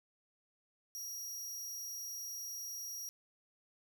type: tone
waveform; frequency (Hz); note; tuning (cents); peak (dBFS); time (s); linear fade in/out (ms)
sawtooth; 5690; F8; +31; -39; 0.95-3.09; 0
effects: 12-bit